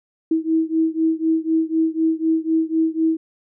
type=beating tone pair; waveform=sine; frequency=320.6 / 324.6 Hz; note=E4 / E4; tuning=-48 / -27 cents; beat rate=4 Hz; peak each=-19 / -20 dBFS; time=0.31-3.17 s; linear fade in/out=5 ms; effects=none